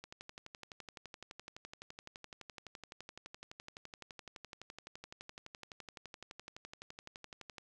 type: click train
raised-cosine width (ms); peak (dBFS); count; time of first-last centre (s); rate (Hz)
0.2; -30; 90; 0.04-7.582; 11.8
effects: none